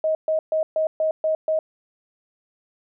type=tone bursts; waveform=sine; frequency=630 Hz; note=D#5; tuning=21 cents sharp; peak=-18 dBFS; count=7; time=0.04-1.59 s; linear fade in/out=2 ms; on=110 ms; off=130 ms; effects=none